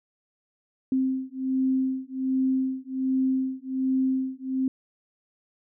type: beating tone pair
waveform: sine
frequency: 261.6 / 262.9 Hz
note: C4 / C4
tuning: 0 / +8 cents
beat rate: 1.3 Hz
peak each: -26 dBFS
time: 0.92-4.68 s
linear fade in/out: 2 ms
effects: none